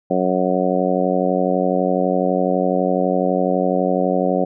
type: harmonic tone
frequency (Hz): 92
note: F#2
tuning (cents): -9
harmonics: 2 / 3 / 4 / 5 / 6 / 7 / 8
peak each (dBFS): -22 / -23 / -25 / -24 / -21 / -25 / -24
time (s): 0.1-4.45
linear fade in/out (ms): 10
effects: none